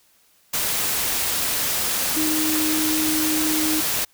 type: tone in noise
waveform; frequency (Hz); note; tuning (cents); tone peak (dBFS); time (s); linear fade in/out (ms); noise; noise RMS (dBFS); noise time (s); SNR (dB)
sine; 311.1; D#4; 0; -22; 2.16-3.81; 10; white; -23; 0.53-4.05; -2
effects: white hiss -59 dBFS RMS until 4.13 s